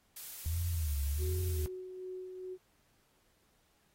blue noise, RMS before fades -45 dBFS, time 0.16-1.66 s, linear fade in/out 5 ms
sine tone with vibrato, 77.78 Hz, D#2, in tune, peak -31 dBFS, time 0.46-1.66 s, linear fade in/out 0 ms, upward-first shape sine, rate 1.3 Hz, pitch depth 190 cents each way
sine tone with tremolo, 370 Hz, F#4, in tune, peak -39 dBFS, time 1.18-2.58 s, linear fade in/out 50 ms, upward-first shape sine, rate 2.4 Hz, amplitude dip 40%
effects pink hiss -72 dBFS RMS until 3.94 s + AAC 48 kbps

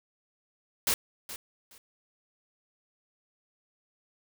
white noise with echo, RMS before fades -26 dBFS, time 0.87-0.94 s, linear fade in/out 2 ms, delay 420 ms, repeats 2, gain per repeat -14 dB, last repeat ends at 1.78 s, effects none

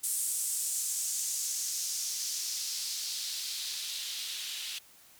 blue noise with band-pass filter sweep, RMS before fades -35 dBFS, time 0.03-4.79 s, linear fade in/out 10 ms, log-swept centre 8900 to 3200 Hz, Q 2.1, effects white hiss -58 dBFS RMS until 5.19 s

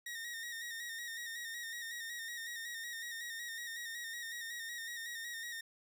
sawtooth tone with vibrato, 1863 Hz, A#6, 2 cents flat, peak -38 dBFS, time 0.06-5.61 s, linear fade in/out 5 ms, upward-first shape square, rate 5.4 Hz, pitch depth 37 cents each way, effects none

